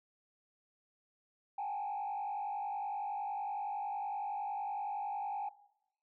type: tone with frequency modulation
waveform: sine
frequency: 815 Hz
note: G#5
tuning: 33 cents flat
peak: -34 dBFS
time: 1.58-5.49 s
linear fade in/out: 5 ms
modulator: 50.8 Hz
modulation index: 0.92
effects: noise-tail reverb RT60 0.8 s tail -19 dB re dry + tanh soft clip ceiling -32 dBFS